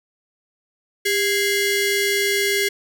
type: ring-modulated tone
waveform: sawtooth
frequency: 1244.5 Hz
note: D#6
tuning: in tune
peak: -11 dBFS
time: 1.05-2.69 s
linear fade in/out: 10 ms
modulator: 845 Hz
effects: none